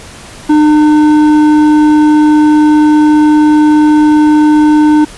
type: tone with hard clipping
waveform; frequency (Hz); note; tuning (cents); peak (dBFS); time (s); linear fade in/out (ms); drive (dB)
sine; 302.5; D#4; -49; -5; 0.49-5.05; 10; 8
effects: pink hiss -31 dBFS RMS until 5.17 s + resampled to 24000 Hz